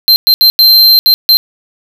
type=tone bursts at uneven times; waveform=square; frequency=4133 Hz; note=C8; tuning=22 cents flat; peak=-3 dBFS; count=6; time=0.08-0.16 / 0.27-0.34 / 0.41-0.5 / 0.59-0.99 / 1.06-1.14 / 1.29-1.37 s; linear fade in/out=0 ms; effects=none